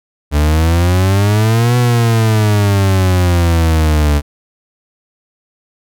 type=exponential two-way sweep; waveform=40% pulse; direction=up then down; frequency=72 to 123.47 to 72 Hz; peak=-8 dBFS; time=0.31-4.22 s; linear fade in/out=50 ms; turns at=1.77 s; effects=none